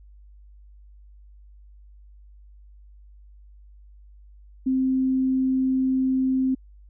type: tone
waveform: sine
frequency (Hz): 261.6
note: C4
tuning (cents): 0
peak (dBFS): -19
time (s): 4.66-6.55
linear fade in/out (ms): 10
effects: added 50 Hz sine -46 dBFS peak until 6.89 s